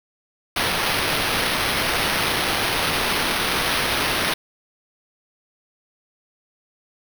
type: noise with sample-and-hold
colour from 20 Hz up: blue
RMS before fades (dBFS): -22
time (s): 0.56-4.34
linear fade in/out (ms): 5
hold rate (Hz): 7350
effects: none